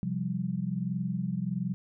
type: chord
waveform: sine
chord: C suspended fourth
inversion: none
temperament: equal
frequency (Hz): 130.81 / 174.61 / 196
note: C3 / F3 / G3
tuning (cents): 0 / 0 / 0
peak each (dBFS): -35 / -32 / -33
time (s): 0.03-1.74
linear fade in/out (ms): 0
effects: none